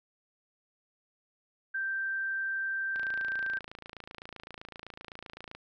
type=tone; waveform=sine; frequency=1568 Hz; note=G6; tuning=in tune; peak=-30 dBFS; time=1.74-3.59 s; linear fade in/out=10 ms
type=click train; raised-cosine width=0.3 ms; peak=-27 dBFS; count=73; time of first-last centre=2.96-5.55 s; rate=27.8 Hz
effects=none